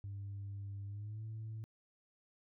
sine tone with pitch glide, 99.8 to 110.1 Hz, G2 to A2, +32 to +2 cents, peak -40 dBFS, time 0.04-1.64 s, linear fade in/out 0 ms, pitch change +170 cents, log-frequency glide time 0.86-1.24 s, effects tanh soft clip ceiling -39 dBFS

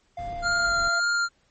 triangle tone with pitch glide, 698.5 to 681.4 Hz, F5 to F5, 0 to -43 cents, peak -29 dBFS, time 0.17-1 s, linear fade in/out 5 ms, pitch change -43 cents, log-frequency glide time 0.32-0.73 s
brown noise, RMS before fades -39 dBFS, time 0.18-0.89 s, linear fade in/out 10 ms
square tone with vibrato, 1396.9 Hz, F6, in tune, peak -22 dBFS, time 0.42-1.29 s, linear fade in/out 50 ms, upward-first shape sine, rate 1.9 Hz, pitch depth 12 cents each way
effects pink hiss -66 dBFS RMS until 1.5 s + MP3 32 kbps

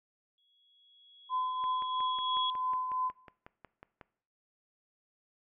sine tone with exponential growth, 3341 Hz, G#7, 10 cents sharp, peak -31 dBFS, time 0.38-2.5 s, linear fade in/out 1 ms, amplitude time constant 460 ms
sine tone with tremolo, 1018 Hz, C6, 48 cents flat, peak -28 dBFS, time 1.29-3.12 s, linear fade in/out 50 ms, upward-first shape triangle, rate 3 Hz, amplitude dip 50%
click train, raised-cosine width 0.5 ms, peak -33 dBFS, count 14, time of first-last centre 1.64-4.012 s, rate 5.48 Hz
effects noise-tail reverb RT60 0.6 s tail -20 dB re dry

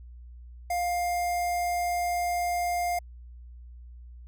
square tone with notch filter, 704 Hz, F5, 14 cents sharp, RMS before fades -28 dBFS, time 0.7-2.99 s, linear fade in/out 5 ms, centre 3600 Hz, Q 1.5, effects added 60 Hz sine -43 dBFS peak until 4.27 s

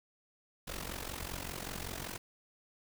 pink noise with amplitude modulation, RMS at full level -38 dBFS, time 0.67-2.18 s, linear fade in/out 10 ms, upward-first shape sine, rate 45.2 Hz, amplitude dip 80%, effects none

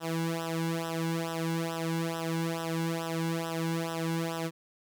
sawtooth tone with flanger, 164.81 Hz, E3, in tune, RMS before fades -32 dBFS, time 0-4.51 s, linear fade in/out 50 ms, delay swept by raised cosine 0.44 to 1.64 ms, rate 2.3 Hz, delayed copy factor -1, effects none

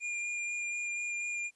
square tone with vibrato, 2411 Hz, D7, 45 cents sharp, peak -34 dBFS, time 0-1.51 s, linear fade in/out 50 ms, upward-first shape sine, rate 4.1 Hz, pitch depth 9 cents each way, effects white hiss -72 dBFS RMS until 1.55 s + resampled to 24000 Hz

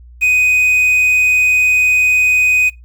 triangle tone with quantisation, 2498 Hz, D#7, 6 cents sharp, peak -8 dBFS, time 0.21-2.7 s, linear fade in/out 20 ms, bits 6, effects noise-tail reverb RT60 0.2 s tail -21 dB re dry + added 60 Hz sine -36 dBFS peak until 2.84 s

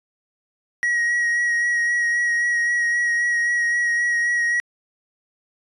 triangle tone with vibrato, 1901 Hz, A#6, 33 cents sharp, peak -16 dBFS, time 0.83-4.6 s, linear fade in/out 0 ms, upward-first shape sine, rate 3.8 Hz, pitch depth 18 cents each way, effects resampled to 24000 Hz

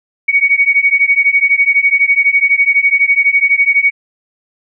sine beating tone pair, 2235 / 2247 Hz, C#7 / C#7, +14 / +23 cents, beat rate 12 Hz, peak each -11 dBFS, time 0.28-3.91 s, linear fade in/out 10 ms, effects none

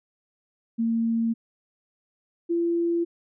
sine tone pair in turn, 228.6 / 340.1 Hz, A#3 / F4, -34 / -46 cents, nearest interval perfect fifth, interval 688 cents, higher second, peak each -21 dBFS, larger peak neither, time 0.78-1.34 / 2.49-3.05 s, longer neither, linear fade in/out 20 ms, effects none

